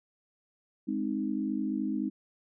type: chord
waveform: sine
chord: Ab major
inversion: none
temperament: equal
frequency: 207.7 / 261.6 / 311.1 Hz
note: Ab3 / C4 / Eb4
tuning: 0 / 0 / 0 cents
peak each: -33 dBFS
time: 0.87-2.1 s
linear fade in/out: 20 ms
effects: none